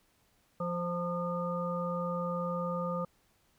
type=harmonic tone with a mistuned harmonic; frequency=174.2 Hz; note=F3; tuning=4 cents flat; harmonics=1 / 3 / 5 / 7; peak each=-35 / -35 / -45 / -37 dBFS; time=0.6-3.05 s; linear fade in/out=5 ms; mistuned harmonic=5; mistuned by=+56 cents; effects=pink hiss -70 dBFS RMS until 3.58 s